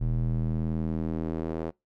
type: tone with band-pass filter sweep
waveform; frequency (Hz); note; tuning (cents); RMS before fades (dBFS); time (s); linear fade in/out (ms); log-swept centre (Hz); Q
square; 40.49; E1; -30; -29; 0-1.71; 20; 100 to 450; 1.4
effects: noise-tail reverb RT60 0.2 s tail -24 dB re dry